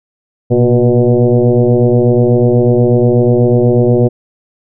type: tone with frequency modulation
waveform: sine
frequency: 125.1 Hz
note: B2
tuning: 23 cents sharp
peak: -6 dBFS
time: 0.5-4.09 s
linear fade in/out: 20 ms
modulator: 121 Hz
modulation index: 3.6
effects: none